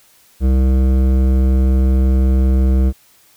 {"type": "tone with hard clipping", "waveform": "sine", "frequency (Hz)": 65.2, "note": "C2", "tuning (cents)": -5, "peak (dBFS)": -12, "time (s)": [0.4, 2.93], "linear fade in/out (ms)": 50, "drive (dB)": 13, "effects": ["white hiss -51 dBFS RMS until 3.36 s"]}